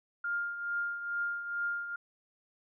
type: tone with tremolo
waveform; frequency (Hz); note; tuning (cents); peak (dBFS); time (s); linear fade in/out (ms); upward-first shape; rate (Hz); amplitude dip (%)
sine; 1405; F6; +10; -29; 0.24-1.96; 5; triangle; 2.3; 65
effects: none